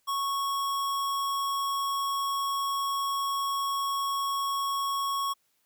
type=tone; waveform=square; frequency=1105 Hz; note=C#6; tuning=6 cents flat; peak=-28 dBFS; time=0.07-5.34 s; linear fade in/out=20 ms; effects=white hiss -72 dBFS RMS until 5.65 s